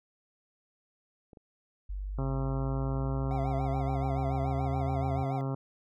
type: clicks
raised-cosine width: 2 ms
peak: -37 dBFS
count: 2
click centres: 1.332 / 1.372 s
type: exponential sweep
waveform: sine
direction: up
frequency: 47.78 to 82.4 Hz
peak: -33 dBFS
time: 1.89-5.24 s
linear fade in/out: 10 ms
type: harmonic tone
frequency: 134.7 Hz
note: C#3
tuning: 49 cents flat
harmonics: 1 / 2 / 3 / 4 / 5 / 6 / 7 / 8 / 9 / 10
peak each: -31 / -37 / -41 / -43 / -45 / -47 / -48 / -49 / -50 / -51 dBFS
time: 2.18-5.55 s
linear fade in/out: 5 ms
type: tone with vibrato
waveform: triangle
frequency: 727 Hz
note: F#5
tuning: 31 cents flat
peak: -33 dBFS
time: 3.31-5.41 s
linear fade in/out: 0 ms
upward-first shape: sine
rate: 7 Hz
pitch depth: 140 cents each way
effects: none